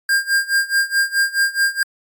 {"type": "tone with tremolo", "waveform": "square", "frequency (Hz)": 1604, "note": "G6", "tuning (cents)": 39, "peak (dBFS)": -13, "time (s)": [0.09, 1.83], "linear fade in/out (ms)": 2, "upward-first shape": "sine", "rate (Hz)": 4.7, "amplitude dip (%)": 90, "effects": ["Opus 48 kbps"]}